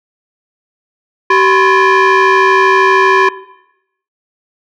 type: tone with frequency modulation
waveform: sine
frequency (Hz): 311.1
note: D#4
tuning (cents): 0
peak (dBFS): -3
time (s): 1.3-3.29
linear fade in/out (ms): 5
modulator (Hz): 695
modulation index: 2.4
effects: noise-tail reverb RT60 0.8 s tail -18 dB re dry + tanh soft clip ceiling -5 dBFS